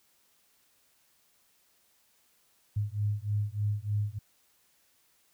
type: beating tone pair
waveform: sine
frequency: 102.4 / 105.7 Hz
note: G#2 / G#2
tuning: -24 / +31 cents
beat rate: 3.3 Hz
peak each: -31 dBFS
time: 2.76-4.19 s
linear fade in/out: 10 ms
effects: white hiss -68 dBFS RMS until 5.33 s

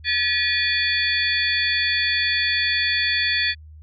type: tone cluster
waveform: sine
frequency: 1720 / 1920 / 2442 / 3438 / 4470 Hz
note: A6 / B6 / D#7 / A7 / C#8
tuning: -40 / -49 / -33 / -41 / +14 cents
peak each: -25 dBFS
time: 0.04-3.55 s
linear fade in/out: 50 ms
effects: added 77 Hz sine -40 dBFS peak until 3.82 s

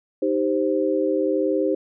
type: chord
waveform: sine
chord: C minor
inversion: first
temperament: equal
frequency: 311.1 / 392 / 523.3 Hz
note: Eb4 / G4 / C5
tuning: 0 / 0 / 0 cents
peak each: -23 dBFS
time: 0.22-1.75 s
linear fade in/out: 5 ms
effects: none

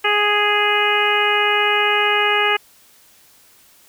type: harmonic tone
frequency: 415.3 Hz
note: G#4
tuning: in tune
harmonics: 1 / 2 / 3 / 4 / 5 / 6 / 7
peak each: -22 / -22 / -22 / -22 / -22 / -22 / -22 dBFS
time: 0.04-2.57 s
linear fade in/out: 10 ms
effects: white hiss -51 dBFS RMS until 3.88 s

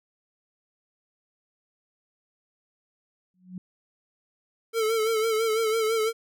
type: tone with exponential growth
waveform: sine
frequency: 183 Hz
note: F#3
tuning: 19 cents flat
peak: -31 dBFS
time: 3.34-3.58 s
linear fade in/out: 2 ms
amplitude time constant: 52 ms
type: tone with vibrato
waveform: square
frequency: 444 Hz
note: A4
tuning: 16 cents sharp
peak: -23 dBFS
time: 4.73-6.13 s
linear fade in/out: 50 ms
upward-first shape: sine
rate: 6 Hz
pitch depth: 53 cents each way
effects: none

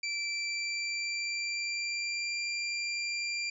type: tone with pitch glide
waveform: 25% pulse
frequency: 2338 to 2376 Hz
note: D7 to D7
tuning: -8 to +20 cents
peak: -28 dBFS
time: 0.03-3.5 s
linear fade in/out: 5 ms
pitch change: +28 cents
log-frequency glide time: 0.27-2.4 s
effects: resampled to 22050 Hz

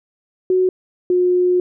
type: tone pair in turn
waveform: sine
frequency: 370 / 360.3 Hz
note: F#4 / F#4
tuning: 0 / -46 cents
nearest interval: unison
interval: 46 cents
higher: first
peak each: -12 dBFS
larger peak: neither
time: 0.5-0.69 / 1.1-1.6 s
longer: second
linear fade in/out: 2 ms
effects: none

